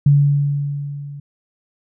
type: tone with level ramp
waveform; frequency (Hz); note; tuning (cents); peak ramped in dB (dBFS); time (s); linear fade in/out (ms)
sine; 143; D3; -46; -7 to -30; 0.06-1.2; 5
effects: none